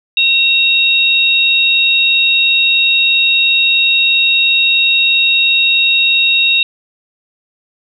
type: tone pair together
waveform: sine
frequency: 2725 / 3757 Hz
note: F7 / A#7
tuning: -43 / +13 cents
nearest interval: tritone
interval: 556 cents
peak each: -11 dBFS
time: 0.17-6.63 s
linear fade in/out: 2 ms
effects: none

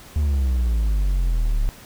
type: exponential sweep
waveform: triangle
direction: down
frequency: 76.5 to 34.65 Hz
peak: -15 dBFS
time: 0.16-1.69 s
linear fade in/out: 0 ms
effects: pink hiss -44 dBFS RMS until 1.85 s

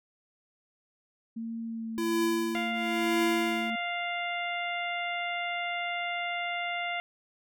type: tone with vibrato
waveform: sine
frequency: 226.6 Hz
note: A#3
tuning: 49 cents flat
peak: -33 dBFS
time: 1.36-3.76 s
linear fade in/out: 10 ms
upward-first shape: sine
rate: 1.2 Hz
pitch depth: 15 cents each way
type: tone with tremolo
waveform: square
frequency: 336.1 Hz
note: E4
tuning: 34 cents sharp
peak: -25 dBFS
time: 1.98-3.7 s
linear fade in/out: 0 ms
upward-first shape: triangle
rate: 1 Hz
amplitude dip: 95%
type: harmonic tone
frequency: 698.5 Hz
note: F5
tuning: in tune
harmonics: 1 / 2 / 3 / 4 / 5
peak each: -34 / -39 / -34 / -39 / -44 dBFS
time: 2.55-7 s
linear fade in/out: 0 ms
effects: none

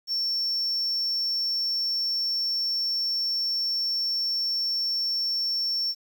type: tone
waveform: triangle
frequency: 5440 Hz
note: F8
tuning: 46 cents flat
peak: -23 dBFS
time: 0.07-5.95 s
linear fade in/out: 50 ms
effects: 9-bit

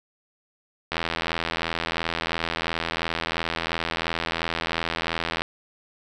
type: click train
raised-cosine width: 0.3 ms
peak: -9 dBFS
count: 374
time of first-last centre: 0.92-5.419 s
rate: 82.9 Hz
effects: none

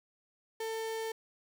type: tone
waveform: 35% pulse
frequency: 446.5 Hz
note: A4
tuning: 25 cents sharp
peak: -33 dBFS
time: 0.6-1.12 s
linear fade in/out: 5 ms
effects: none

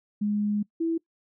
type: tone pair in turn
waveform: sine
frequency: 207.7 / 329.7 Hz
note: G#3 / E4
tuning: 0 / 0 cents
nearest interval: minor sixth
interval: 800 cents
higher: second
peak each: -23 dBFS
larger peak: neither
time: 0.21-0.63 / 0.8-0.98 s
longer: first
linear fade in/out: 10 ms
effects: noise-tail reverb RT60 0.1 s tail -22 dB re dry

